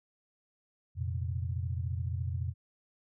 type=chord; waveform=sine; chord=F suspended fourth; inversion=none; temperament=equal; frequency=87.31 / 116.54 / 130.81 Hz; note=F2 / Bb2 / C3; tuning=0 / 0 / 0 cents; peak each=-33 / -37 / -39 dBFS; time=0.95-2.54 s; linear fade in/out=50 ms; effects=none